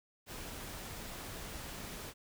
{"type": "noise", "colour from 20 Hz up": "pink", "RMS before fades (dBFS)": -45, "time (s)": [0.26, 2.14], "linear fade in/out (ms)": 50, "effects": []}